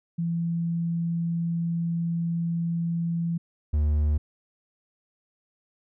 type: tone pair in turn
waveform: sine / triangle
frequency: 168.4 / 75.01 Hz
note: E3 / D2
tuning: +37 / +37 cents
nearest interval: octave + major second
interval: 1400 cents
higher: first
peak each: -24 / -18 dBFS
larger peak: second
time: 0.18-3.38 / 3.73-4.18 s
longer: first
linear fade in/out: 10 ms
effects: none